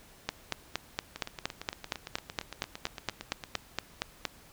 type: two click trains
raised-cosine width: 0.2 ms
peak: -21 / -12 dBFS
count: 22 / 18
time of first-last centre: 1.16-3.552 / 0.29-4.253 s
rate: 8.78 / 4.29 Hz
effects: pink hiss -56 dBFS RMS until 4.52 s